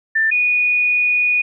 sine tone pair in turn, 1779 / 2464 Hz, A6 / D#7, +19 / -17 cents, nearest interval tritone, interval 564 cents, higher second, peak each -13 dBFS, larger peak neither, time 0.15-0.31 / 0.31-1.42 s, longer second, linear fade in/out 10 ms, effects none

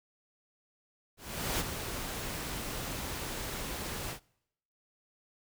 pink noise with ADSR envelope, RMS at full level -31 dBFS, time 1.17-4.2 s, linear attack 430 ms, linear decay 26 ms, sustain -7 dB, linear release 100 ms, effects noise-tail reverb RT60 0.8 s tail -25 dB re dry

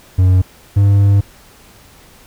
triangle tone pair in turn, 92.5 / 100.06 Hz, F#2 / G2, 0 / +36 cents, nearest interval minor second, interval 136 cents, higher second, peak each -5 dBFS, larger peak neither, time 0.18-0.42 / 0.76-1.21 s, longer second, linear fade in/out 10 ms, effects pink hiss -44 dBFS RMS until 2.26 s

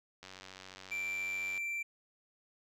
click train, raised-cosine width 0.2 ms, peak -31 dBFS, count 128, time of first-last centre 0.23-1.577 s, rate 94.3 Hz
triangle tone, 2349 Hz, D7, in tune, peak -33 dBFS, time 0.91-1.83 s, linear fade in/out 10 ms
effects none

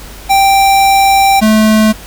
square tone pair in turn, 784 / 216.7 Hz, G5 / A3, 0 / -26 cents, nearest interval octave + minor seventh, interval 2226 cents, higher first, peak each -6 dBFS, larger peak neither, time 0.29-1.41 / 1.41-1.93 s, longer first, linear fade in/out 20 ms, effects added 50 Hz sine -30 dBFS peak until 2.06 s + pink hiss -32 dBFS RMS until 2.06 s

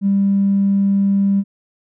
triangle tone with tanh clipping, 197.9 Hz, G3, 17 cents sharp, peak -12 dBFS, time 0.01-1.44 s, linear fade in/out 50 ms, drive 4 dB, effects none

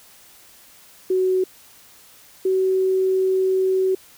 sine tone pair in turn, 372.7 / 377.5 Hz, F#4 / F#4, +13 / +35 cents, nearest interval unison, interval 22 cents, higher second, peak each -16 dBFS, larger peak neither, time 1.1-1.44 / 2.45-3.95 s, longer second, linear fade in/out 5 ms, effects white hiss -49 dBFS RMS until 4.17 s

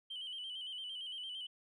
sine tone with vibrato, 3060 Hz, G7, 42 cents flat, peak -40 dBFS, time 0.1-1.47 s, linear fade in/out 10 ms, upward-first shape square, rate 8.8 Hz, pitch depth 51 cents each way, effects tanh soft clip ceiling -38 dBFS

